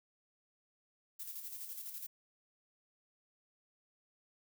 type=noise with tremolo; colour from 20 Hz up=violet; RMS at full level=-44 dBFS; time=1.19-2.07 s; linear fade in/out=10 ms; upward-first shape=square; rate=12 Hz; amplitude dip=45%; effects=none